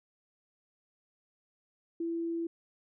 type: tone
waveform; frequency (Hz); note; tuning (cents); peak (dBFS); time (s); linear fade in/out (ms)
sine; 334.2; E4; +24; -31; 2-2.47; 5
effects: none